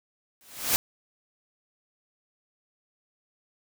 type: noise with exponential growth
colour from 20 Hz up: white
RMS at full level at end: -20 dBFS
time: 0.41-0.76 s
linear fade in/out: 0 ms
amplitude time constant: 76 ms
effects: none